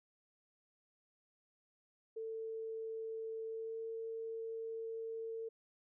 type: tone with pitch glide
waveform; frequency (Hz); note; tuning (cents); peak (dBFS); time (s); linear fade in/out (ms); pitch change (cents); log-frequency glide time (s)
sine; 446.4 to 451.1; A4 to A4; +25 to +43; -40; 2.16-5.49; 10; +18; 3.46-3.83
effects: none